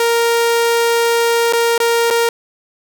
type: tone with dropouts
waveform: sawtooth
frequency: 466.2 Hz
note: A#4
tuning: in tune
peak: -8 dBFS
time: 0-2.29 s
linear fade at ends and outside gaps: 2 ms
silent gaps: 1.526-1.533 / 1.779-1.801 / 2.103-2.108 s
effects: none